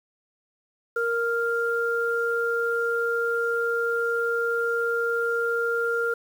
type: tone pair together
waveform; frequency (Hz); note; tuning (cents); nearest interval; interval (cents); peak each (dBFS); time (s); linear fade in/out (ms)
sine; 466.2 / 1397; A#4 / F6; 0 / 0; octave + perfect fifth; 1900; -25; 0.96-6.14; 5
effects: 8-bit